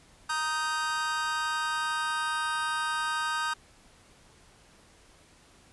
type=chord; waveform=45% pulse; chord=Eb major; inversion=second; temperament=just; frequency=933.4 / 1244.5 / 1555.6 Hz; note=Bb5 / Eb6 / G6; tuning=+2 / 0 / -14 cents; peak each=-34 / -32 / -32 dBFS; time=0.29-3.54 s; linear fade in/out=10 ms; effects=pink hiss -58 dBFS RMS until 5.72 s + resampled to 24000 Hz